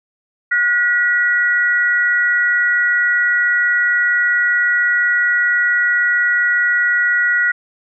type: tone pair together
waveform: sine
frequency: 1449 / 1932.6 Hz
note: F#6 / B6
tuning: -37 / -38 cents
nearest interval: perfect fourth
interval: 499 cents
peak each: -15 / -15 dBFS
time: 0.51-7.52 s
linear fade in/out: 10 ms
effects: none